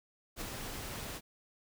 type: noise with ADSR envelope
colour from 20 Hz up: pink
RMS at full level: -38 dBFS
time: 0.36-1.21 s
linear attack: 56 ms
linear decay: 6 ms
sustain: -4 dB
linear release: 47 ms
effects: none